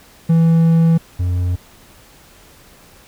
triangle tone pair in turn, 164.81 / 89.35 Hz, E3 / F2, 0 / +40 cents, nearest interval major seventh, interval 1060 cents, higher first, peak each -7 / -13 dBFS, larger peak first, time 0.29-0.98 / 1.19-1.56 s, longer first, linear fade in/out 10 ms, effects pink hiss -46 dBFS RMS until 3.07 s

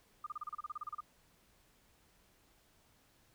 sine tone bursts, 1214 Hz, D#6, 43 cents flat, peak -38 dBFS, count 14, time 0.24-1.006 s, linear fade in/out 5 ms, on 25 ms, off 32 ms, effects pink hiss -69 dBFS RMS until 3.34 s

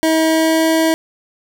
25% pulse tone with pitch glide, 320 to 322.4 Hz, D#4 to E4, +49 to -38 cents, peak -8 dBFS, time 0.03-0.94 s, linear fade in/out 0 ms, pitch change +13 cents, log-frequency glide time 0.26-0.67 s, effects none

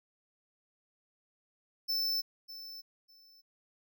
square tone with echo, 5290 Hz, E8, 5 cents sharp, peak -30 dBFS, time 1.88-2.22 s, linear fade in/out 20 ms, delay 600 ms, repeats 2, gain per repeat -14 dB, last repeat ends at 3.42 s, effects none

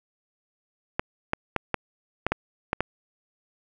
clicks, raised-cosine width 0.5 ms, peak -8 dBFS, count 8, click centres 0.995 / 1.334 / 1.563 / 1.743 / 2.266 / 2.32 / 2.731 / 2.806 s, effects none

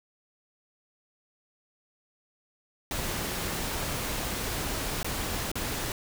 pink noise with dropouts, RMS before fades -32 dBFS, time 2.91-5.92 s, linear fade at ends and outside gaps 1 ms, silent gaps 5.03-5.045 / 5.516-5.555 s, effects none

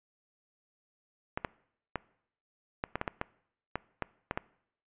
clicks, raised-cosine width 0.5 ms, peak -16 dBFS, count 12, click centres 1.375 / 1.448 / 1.957 / 2.839 / 2.956 / 3.014 / 3.078 / 3.214 / 3.756 / 4.023 / 4.311 / 4.375 s, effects noise-tail reverb RT60 0.7 s tail -22 dB re dry + resampled to 8000 Hz

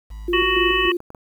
triangle tone, 53 Hz, G#1, 36 cents sharp, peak -29 dBFS, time 0.1-0.89 s, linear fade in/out 10 ms
sine tone with tremolo, 350 Hz, F4, 4 cents sharp, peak -19 dBFS, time 0.28-0.97 s, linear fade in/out 5 ms, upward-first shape square, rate 3.5 Hz, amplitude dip 65%
harmonic tone, 372.4 Hz, F#4, 11 cents sharp, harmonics 1 / 3 / 5 / 7 / 8, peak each -23 / -23 / -23 / -23 / -23 dBFS, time 0.33-0.92 s, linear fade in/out 5 ms
clicks, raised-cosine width 1 ms, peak -25 dBFS, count 3, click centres 1.004 / 1.104 / 1.148 s
effects 8-bit

